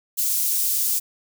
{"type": "high-pass noise", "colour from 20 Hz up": "white", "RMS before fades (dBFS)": -22, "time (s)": [0.17, 1], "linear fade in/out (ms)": 20, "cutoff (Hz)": 6800, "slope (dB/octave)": 12, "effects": []}